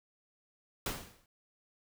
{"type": "noise with exponential decay", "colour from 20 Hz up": "pink", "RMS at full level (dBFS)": -33, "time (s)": [0.86, 1.26], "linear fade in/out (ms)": 2, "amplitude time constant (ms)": 86, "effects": []}